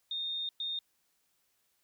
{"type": "tone bursts at uneven times", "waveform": "sine", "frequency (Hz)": 3666, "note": "A#7", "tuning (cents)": -30, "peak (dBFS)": -33, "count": 2, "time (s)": [[0.11, 0.49], [0.6, 0.79]], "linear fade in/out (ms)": 2, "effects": ["white hiss -75 dBFS RMS until 1.83 s"]}